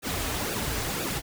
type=noise with flanger; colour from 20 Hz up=pink; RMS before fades=-30 dBFS; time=0.02-1.22 s; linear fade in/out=50 ms; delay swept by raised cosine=0.94 to 5.84 ms; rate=2 Hz; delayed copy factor=-0.75; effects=none